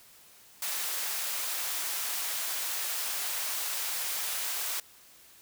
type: high-pass noise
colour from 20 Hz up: white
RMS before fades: -33 dBFS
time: 0.62-4.8 s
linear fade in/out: 2 ms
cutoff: 660 Hz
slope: 12 dB/octave
effects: white hiss -56 dBFS RMS until 5.41 s